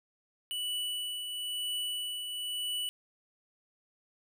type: tone with tremolo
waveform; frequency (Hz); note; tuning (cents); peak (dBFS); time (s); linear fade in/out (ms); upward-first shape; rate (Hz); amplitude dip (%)
square; 2960; F#7; 0; -32; 0.51-2.89; 0; triangle; 1; 45
effects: none